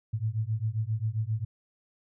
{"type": "beating tone pair", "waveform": "sine", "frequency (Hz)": [106.3, 113.8], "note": ["G#2", "A#2"], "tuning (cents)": [41, -41], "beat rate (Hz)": 7.5, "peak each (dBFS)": -30, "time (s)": [0.13, 1.45], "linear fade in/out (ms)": 10, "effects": []}